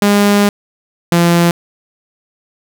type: tone pair in turn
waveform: sawtooth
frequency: 203.8 / 171.37 Hz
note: G#3 / F3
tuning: -32 / -32 cents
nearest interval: minor third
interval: 300 cents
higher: first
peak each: -4 dBFS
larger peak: neither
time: 0.02-0.49 / 1.12-1.51 s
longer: first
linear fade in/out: 2 ms
effects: none